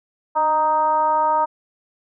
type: tone with frequency modulation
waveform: sine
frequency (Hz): 932.3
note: A#5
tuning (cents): 0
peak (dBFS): -15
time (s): 0.35-1.46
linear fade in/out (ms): 20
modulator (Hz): 317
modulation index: 0.75
effects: none